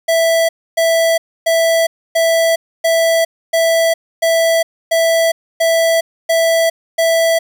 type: tone bursts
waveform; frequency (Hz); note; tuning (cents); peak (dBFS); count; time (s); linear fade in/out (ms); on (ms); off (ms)
square; 659.3; E5; 0; -11; 11; 0.08-7.39; 10; 410; 280
effects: 8-bit